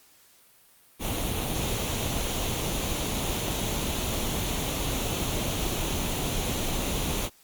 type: noise with comb filter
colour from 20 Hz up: pink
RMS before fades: -29 dBFS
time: 0.99-7.3 s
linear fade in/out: 50 ms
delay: 0.3 ms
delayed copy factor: +0.5
effects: white hiss -58 dBFS RMS until 7.43 s + Opus 48 kbps